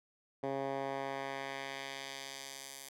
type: tone with band-pass filter sweep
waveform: 10% pulse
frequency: 136.5 Hz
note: C#3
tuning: 26 cents flat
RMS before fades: -41 dBFS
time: 0.43-2.89 s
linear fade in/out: 5 ms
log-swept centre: 500 to 9800 Hz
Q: 0.81
effects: none